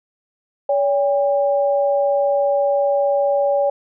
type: tone pair together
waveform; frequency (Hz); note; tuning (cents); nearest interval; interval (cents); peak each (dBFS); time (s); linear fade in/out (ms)
sine; 567 / 801.9; C#5 / G5; +39 / +39; tritone; 600; -15 / -22; 0.69-3.7; 5
effects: none